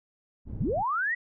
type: low-pass noise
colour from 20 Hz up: pink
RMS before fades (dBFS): -36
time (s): 0.45-0.84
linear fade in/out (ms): 50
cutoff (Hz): 200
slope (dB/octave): 12
type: linear sweep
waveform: sine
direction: up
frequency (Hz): 85.5 to 1975.5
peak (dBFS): -25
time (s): 0.6-1.15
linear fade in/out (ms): 10
effects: none